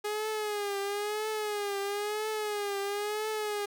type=tone with vibrato; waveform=sawtooth; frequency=415.3 Hz; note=G#4; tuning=in tune; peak=-27 dBFS; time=0.04-3.66 s; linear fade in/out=10 ms; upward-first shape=triangle; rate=1 Hz; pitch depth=85 cents each way; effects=9-bit